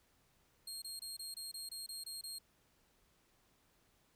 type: tone bursts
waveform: 25% pulse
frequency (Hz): 4237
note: C8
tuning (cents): +21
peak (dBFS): -39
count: 10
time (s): 0.67-2.386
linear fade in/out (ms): 5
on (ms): 150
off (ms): 24
effects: pink hiss -73 dBFS RMS until 4.15 s